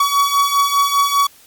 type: beating tone pair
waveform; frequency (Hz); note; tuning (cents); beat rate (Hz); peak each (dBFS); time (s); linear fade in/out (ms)
45% pulse; 1127 / 1132; C#6 / C#6; +28 / +36; 5; -18 / -14; 0-1.27; 5
effects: white hiss -47 dBFS RMS until 1.46 s + MP3 96 kbps